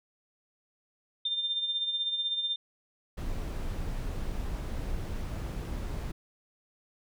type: tone with tremolo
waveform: sine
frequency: 3600 Hz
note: A7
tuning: 39 cents sharp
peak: -26 dBFS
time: 1.25-2.56 s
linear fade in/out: 5 ms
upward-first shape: sine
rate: 16 Hz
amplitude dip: 55%
type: noise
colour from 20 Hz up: brown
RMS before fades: -34 dBFS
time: 3.17-6.12 s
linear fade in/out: 10 ms
effects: none

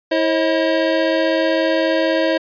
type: tone cluster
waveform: square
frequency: 325.9 / 538 / 634 Hz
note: E4 / C5 / D#5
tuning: -20 / +48 / +32 cents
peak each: -20 dBFS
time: 0.11-2.38 s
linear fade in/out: 10 ms
effects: resampled to 11025 Hz

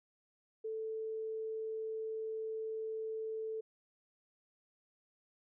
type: tone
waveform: sine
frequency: 440.9 Hz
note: A4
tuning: 4 cents sharp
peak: -37 dBFS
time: 0.64-3.61 s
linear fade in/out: 10 ms
effects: none

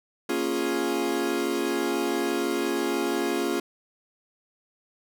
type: chord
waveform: 40% pulse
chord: Bb minor seventh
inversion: none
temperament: equal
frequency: 233.1 / 277.2 / 349.2 / 415.3 Hz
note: Bb3 / Db4 / F4 / Ab4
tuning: 0 / 0 / 0 / 0 cents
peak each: -33 / -29 / -27 / -30 dBFS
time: 0.29-3.6 s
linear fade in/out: 5 ms
effects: none

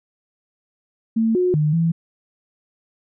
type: tone with pitch steps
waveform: sine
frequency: 224.7 / 362.5 / 151.4 / 165.7 Hz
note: A3 / F#4 / D#3 / E3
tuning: +37 / -35 / -47 / +9 cents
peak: -15 dBFS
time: 1.16-1.92 s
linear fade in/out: 10 ms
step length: 190 ms
effects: none

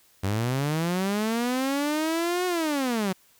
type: linear two-way sweep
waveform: sawtooth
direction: up then down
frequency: 92.9 to 366.8 to 180.9 Hz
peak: -20 dBFS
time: 0.23-3.13 s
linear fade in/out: 10 ms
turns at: 2.46 s
effects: white hiss -60 dBFS RMS until 3.39 s

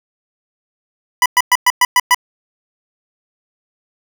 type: tone bursts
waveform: 25% pulse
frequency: 987.8 Hz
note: B5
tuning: in tune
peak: -4 dBFS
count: 7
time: 1.22-2.146 s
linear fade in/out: 2 ms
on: 38 ms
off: 110 ms
effects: none

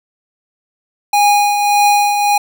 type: tone with tremolo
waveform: square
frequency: 821 Hz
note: G#5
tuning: 20 cents flat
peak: -8 dBFS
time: 1.13-2.38 s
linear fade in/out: 5 ms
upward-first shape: triangle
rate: 1.7 Hz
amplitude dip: 50%
effects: none

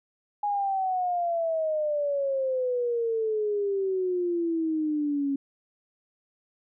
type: exponential sweep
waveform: sine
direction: down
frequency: 830.6 to 274.3 Hz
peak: -24 dBFS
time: 0.43-5.36 s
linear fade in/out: 5 ms
effects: none

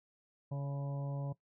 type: harmonic tone with a mistuned harmonic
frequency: 140.5 Hz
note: C#3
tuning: 24 cents sharp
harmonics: 1 / 2 / 3 / 4 / 5 / 6 / 7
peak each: -35 / -50 / -55 / -47 / -55 / -57 / -56 dBFS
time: 0.51-1.33 s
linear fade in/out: 10 ms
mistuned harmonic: 5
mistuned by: -27 cents
effects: noise-tail reverb RT60 0.1 s tail -18 dB re dry

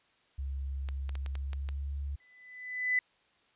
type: tone with pitch glide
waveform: sine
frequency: 68.1 to 70.3 Hz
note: C#2 to C#2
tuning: -30 to +25 cents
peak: -33 dBFS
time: 0.38-2.16 s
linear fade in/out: 10 ms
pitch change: +55 cents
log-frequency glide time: 1.31-1.94 s
type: clicks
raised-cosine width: 0.2 ms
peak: -26 dBFS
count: 7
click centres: 0.888 / 1.093 / 1.154 / 1.262 / 1.354 / 1.532 / 1.689 s
type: tone with exponential growth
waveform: sine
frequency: 2000 Hz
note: B6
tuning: 21 cents sharp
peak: -23 dBFS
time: 2.2-2.99 s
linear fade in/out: 2 ms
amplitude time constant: 170 ms
effects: white hiss -68 dBFS RMS until 3.55 s + resampled to 8000 Hz

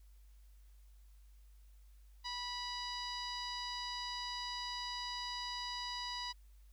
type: tone with low-pass filter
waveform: sawtooth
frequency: 980 Hz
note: B5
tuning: 14 cents flat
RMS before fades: -42 dBFS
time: 2.24-6.33 s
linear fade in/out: 20 ms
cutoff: 4600 Hz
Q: 7.4
effects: added 50 Hz sine -57 dBFS peak until 6.72 s + white hiss -75 dBFS RMS until 6.72 s

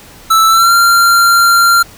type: tone with pitch glide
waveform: square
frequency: 1318.5 to 1381.7 Hz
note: E6 to F6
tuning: 0 to -19 cents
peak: -6 dBFS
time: 0.3-1.83 s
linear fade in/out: 10 ms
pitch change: +81 cents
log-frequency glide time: 0.48-0.73 s
effects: pink hiss -37 dBFS RMS until 1.97 s

